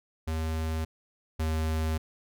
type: tone pair in turn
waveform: square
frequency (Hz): 79.8 / 79.25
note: D#2 / D#2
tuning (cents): +44 / +32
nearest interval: unison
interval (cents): 12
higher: first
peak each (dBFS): -29 / -27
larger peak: second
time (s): 0.27-0.85 / 1.39-1.98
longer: second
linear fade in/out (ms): 10
effects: none